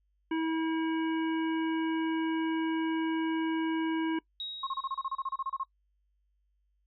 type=harmonic tone; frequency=322.7 Hz; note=E4; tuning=37 cents flat; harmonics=1 / 3 / 5 / 7 / 9; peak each=-28 / -38 / -42 / -45 / -47 dBFS; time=0.31-4.19 s; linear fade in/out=5 ms
type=tone with exponential decay; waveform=sine; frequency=3797 Hz; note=A#7; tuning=31 cents sharp; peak=-34 dBFS; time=4.4-5.65 s; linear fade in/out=1 ms; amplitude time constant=270 ms
type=tone bursts; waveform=sine; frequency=1075 Hz; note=C6; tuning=47 cents sharp; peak=-30 dBFS; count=15; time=4.63-5.635 s; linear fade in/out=5 ms; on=39 ms; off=30 ms
effects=noise-tail reverb RT60 0.1 s tail -22 dB re dry + added 50 Hz sine -70 dBFS peak until 6.86 s